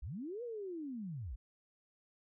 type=linear two-way sweep; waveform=sine; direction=up then down; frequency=43.06 to 493.9 to 43.06 Hz; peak=-40 dBFS; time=0.02-1.36 s; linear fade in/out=10 ms; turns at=0.43 s; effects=none